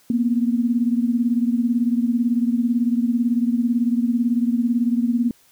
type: beating tone pair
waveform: sine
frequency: 234.3 / 252.3 Hz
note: A#3 / B3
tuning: +9 / +37 cents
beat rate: 18 Hz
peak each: -18 / -22 dBFS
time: 0.1-5.31 s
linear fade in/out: 2 ms
effects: white hiss -56 dBFS RMS until 5.51 s